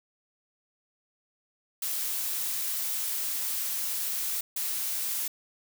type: noise bursts at uneven times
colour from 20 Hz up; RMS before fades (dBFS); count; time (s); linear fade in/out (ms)
blue; -31; 2; 1.82-4.41 / 4.56-5.28; 5
effects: none